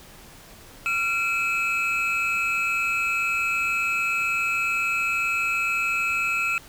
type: tone cluster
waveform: triangle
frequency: 1371 / 2347 / 2580 Hz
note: F6 / D7 / E7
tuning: -32 / -2 / -38 cents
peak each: -26 / -29 / -22 dBFS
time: 0.86-6.58 s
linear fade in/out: 0 ms
effects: pink hiss -47 dBFS RMS until 6.68 s